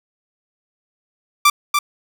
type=tone with echo; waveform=sawtooth; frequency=1174.7 Hz; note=D6; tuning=in tune; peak=-5 dBFS; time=1.45-1.5 s; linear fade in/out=5 ms; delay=290 ms; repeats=1; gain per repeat=-5 dB; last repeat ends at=1.79 s; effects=none